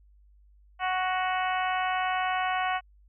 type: harmonic tone with a mistuned harmonic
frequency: 370 Hz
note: F#4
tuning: in tune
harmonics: 2 / 3 / 4 / 5 / 6 / 7 / 8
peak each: -28 / -32 / -34 / -36 / -38 / -39 / -40 dBFS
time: 0.79-2.81 s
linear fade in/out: 50 ms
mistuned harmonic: 5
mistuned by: +17 cents
effects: added 50 Hz sine -55 dBFS peak until 3.08 s